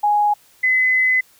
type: tone pair in turn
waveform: sine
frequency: 830.6 / 2026 Hz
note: G#5 / B6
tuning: 0 / +44 cents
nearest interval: octave + minor third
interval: 1544 cents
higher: second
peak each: -13 dBFS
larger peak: neither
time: 0.03-0.34 / 0.63-1.21 s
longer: second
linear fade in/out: 10 ms
effects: white hiss -53 dBFS RMS until 1.39 s